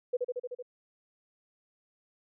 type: tone with echo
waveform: sine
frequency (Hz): 493.9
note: B4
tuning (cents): 0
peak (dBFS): -25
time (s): 0.13-0.17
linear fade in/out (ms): 10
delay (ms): 76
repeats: 6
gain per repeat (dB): -2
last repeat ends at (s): 0.626
effects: none